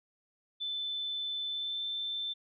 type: tone with pitch glide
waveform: sine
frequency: 3520 to 3547 Hz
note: A7 to A7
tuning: 0 to +13 cents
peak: -33 dBFS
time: 0.6-2.34 s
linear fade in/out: 20 ms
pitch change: +13 cents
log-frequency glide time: 1.48-1.84 s
effects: none